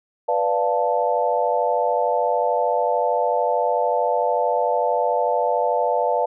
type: chord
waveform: sine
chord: B half-diminished seventh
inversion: none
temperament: equal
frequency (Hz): 493.9 / 587.3 / 698.5 / 880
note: B4 / D5 / F5 / A5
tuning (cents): 0 / 0 / 0 / 0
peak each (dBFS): -23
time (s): 0.28-6.26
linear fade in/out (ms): 10
effects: none